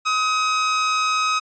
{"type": "tone with amplitude modulation", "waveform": "sawtooth", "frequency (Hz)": 1266, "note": "D#6", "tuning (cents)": 30, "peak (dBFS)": -13, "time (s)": [0.05, 1.4], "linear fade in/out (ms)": 20, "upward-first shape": "sine", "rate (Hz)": 229, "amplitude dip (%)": 30, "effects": ["resampled to 16000 Hz"]}